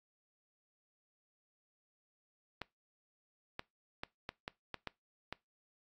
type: clicks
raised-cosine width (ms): 0.3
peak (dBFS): -23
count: 8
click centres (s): 2.617 / 3.594 / 4.035 / 4.291 / 4.479 / 4.743 / 4.873 / 5.326
effects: noise-tail reverb RT60 0.2 s tail -22 dB re dry + AAC 48 kbps